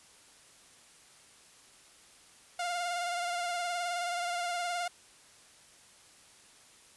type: tone with vibrato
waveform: sawtooth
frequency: 702 Hz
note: F5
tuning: 9 cents sharp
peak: -28 dBFS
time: 2.59-4.88 s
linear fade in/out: 5 ms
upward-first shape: sine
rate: 19 Hz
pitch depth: 33 cents each way
effects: white hiss -58 dBFS RMS until 6.96 s + resampled to 24000 Hz